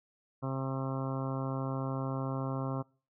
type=harmonic tone; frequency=133.5 Hz; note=C3; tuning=35 cents sharp; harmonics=1 / 2 / 3 / 4 / 5 / 6 / 7 / 8 / 9 / 10; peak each=-34 / -38 / -45 / -42 / -45 / -48 / -48 / -44 / -49 / -49 dBFS; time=0.42-2.83 s; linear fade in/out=20 ms; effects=noise-tail reverb RT60 0.4 s tail -25 dB re dry